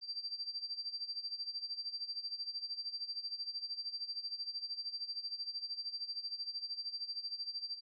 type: tone with tremolo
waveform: sine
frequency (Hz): 4699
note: D8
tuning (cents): 0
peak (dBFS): -36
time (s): 0.01-7.81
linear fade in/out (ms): 50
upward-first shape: sine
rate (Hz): 13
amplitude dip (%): 80
effects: none